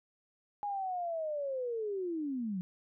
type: linear sweep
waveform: sine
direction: down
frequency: 830.6 to 174.61 Hz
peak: -33 dBFS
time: 0.63-2.61 s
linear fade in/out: 0 ms
effects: none